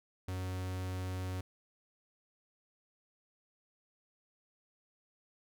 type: tone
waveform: 45% pulse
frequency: 92.5 Hz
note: F#2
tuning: in tune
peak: -36 dBFS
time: 0.28-1.41 s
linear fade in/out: 5 ms
effects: none